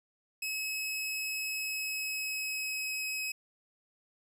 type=tone with pitch glide; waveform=sawtooth; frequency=2570 to 2551 Hz; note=E7 to D#7; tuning=-45 to +43 cents; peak=-30 dBFS; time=0.42-3.32 s; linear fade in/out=5 ms; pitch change=-12 cents; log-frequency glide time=1.52-3 s; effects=none